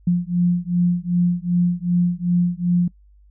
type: beating tone pair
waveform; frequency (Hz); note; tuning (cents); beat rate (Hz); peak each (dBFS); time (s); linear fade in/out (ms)
sine; 174.61 / 177.21; F3 / F3; 0 / +26; 2.6; -19; 0.07-2.88; 5
effects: noise-tail reverb RT60 0.1 s tail -23 dB re dry + added 50 Hz sine -48 dBFS peak until 3.3 s